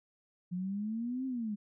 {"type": "exponential two-way sweep", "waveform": "sine", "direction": "up then down", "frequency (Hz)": [175.3, 266.6, 201.1], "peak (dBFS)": -33, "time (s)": [0.51, 1.56], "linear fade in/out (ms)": 20, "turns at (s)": 1.26, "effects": []}